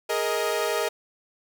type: chord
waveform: sawtooth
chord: Ab suspended second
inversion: none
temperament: equal with one note detuned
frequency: 415.3 / 466.2 / 626.2 Hz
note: Ab4 / Bb4 / Eb5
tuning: 0 / 0 / +11 cents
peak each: -25 / -24 / -24 dBFS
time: 0.09-0.89 s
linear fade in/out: 10 ms
effects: none